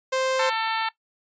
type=tone; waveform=sawtooth; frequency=523.3 Hz; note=C5; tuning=in tune; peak=-18 dBFS; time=0.12-0.5 s; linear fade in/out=10 ms
type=harmonic tone; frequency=446.5 Hz; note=A4; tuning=25 cents sharp; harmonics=2 / 3 / 4 / 5 / 6 / 7 / 8 / 9 / 10; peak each=-26 / -30 / -32 / -34 / -36 / -37 / -38 / -39 / -40 dBFS; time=0.39-0.89 s; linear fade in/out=5 ms
effects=noise-tail reverb RT60 0.1 s tail -18 dB re dry + resampled to 16000 Hz